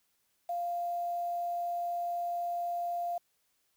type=tone with quantisation; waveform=sine; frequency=696 Hz; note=F5; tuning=6 cents flat; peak=-31 dBFS; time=0.49-3.18 s; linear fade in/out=5 ms; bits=9; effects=white hiss -75 dBFS RMS until 3.76 s